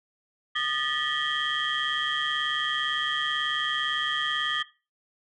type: tone cluster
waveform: sine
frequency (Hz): 1224 / 1762 / 1921 / 3136 / 3274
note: D#6 / A6 / B6 / G7 / G#7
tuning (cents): -29 / +2 / -48 / 0 / -25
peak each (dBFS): -31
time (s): 0.55-4.63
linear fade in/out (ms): 10
effects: noise-tail reverb RT60 0.3 s tail -17 dB re dry + tanh soft clip ceiling -18 dBFS